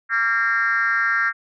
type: tone with frequency modulation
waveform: sine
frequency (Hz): 1604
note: G6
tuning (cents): +39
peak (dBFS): -16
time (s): 0.09-1.33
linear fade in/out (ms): 50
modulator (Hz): 230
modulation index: 1.3
effects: tanh soft clip ceiling -12 dBFS